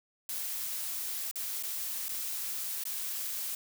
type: noise with dropouts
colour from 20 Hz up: blue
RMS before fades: -36 dBFS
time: 0.29-3.55 s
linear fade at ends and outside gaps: 2 ms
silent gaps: 1.313-1.357 / 1.627-1.634 / 2.084-2.091 / 2.838-2.853 s
effects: none